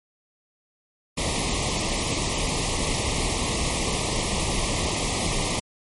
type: band-stop noise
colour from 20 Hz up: pink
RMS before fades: -25 dBFS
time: 1.17-5.6 s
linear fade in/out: 10 ms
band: 1200 to 1900 Hz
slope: 96 dB/octave
effects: MP3 48 kbps